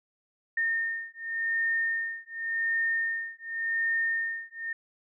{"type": "beating tone pair", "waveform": "sine", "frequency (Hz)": [1825, 1825.89], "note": ["A#6", "A#6"], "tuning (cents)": [-37, -36], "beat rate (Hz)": 0.89, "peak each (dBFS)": -30, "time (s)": [0.57, 4.73], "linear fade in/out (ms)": 5, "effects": []}